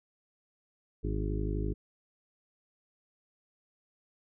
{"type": "harmonic tone with a mistuned harmonic", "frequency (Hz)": 52, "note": "G#1", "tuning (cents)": 3, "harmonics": [1, 2, 3, 4, 5, 6, 7, 8], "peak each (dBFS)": [-32, -37, -39, -45, -43, -40, -42, -41], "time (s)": [1.03, 1.74], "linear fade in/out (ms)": 20, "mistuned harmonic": 4, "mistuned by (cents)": 65, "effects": []}